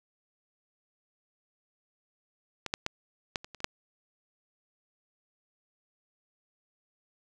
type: clicks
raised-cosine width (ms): 0.2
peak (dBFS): -17 / -11 / -13 / -13 / -26 / -28 / -28 / -9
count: 8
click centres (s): 2.663 / 2.739 / 2.864 / 3.358 / 3.445 / 3.547 / 3.604 / 3.644
effects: none